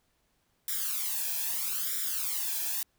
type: noise with flanger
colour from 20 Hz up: blue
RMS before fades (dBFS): -32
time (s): 0.68-2.83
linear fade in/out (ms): 2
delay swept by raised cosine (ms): 0.55 to 1.22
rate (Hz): 0.78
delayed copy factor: +0.95
effects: pink hiss -73 dBFS RMS until 2.98 s